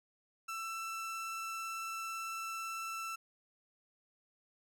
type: tone with vibrato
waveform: 30% pulse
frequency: 1332 Hz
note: E6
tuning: 18 cents sharp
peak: -36 dBFS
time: 0.48-3.16 s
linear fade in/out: 10 ms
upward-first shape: sine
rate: 18 Hz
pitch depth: 9 cents each way
effects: none